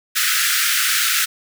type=high-pass noise; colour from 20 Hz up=pink; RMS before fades=-18 dBFS; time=0.15-1.26 s; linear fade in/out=20 ms; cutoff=1300 Hz; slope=96 dB/octave; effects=none